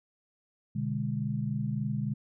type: chord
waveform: sine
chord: G# diminished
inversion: first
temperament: equal with one note detuned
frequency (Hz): 123.47 / 146.83 / 206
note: B2 / D3 / G#3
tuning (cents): 0 / 0 / -14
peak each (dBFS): -33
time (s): 0.75-2.14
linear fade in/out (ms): 10
effects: none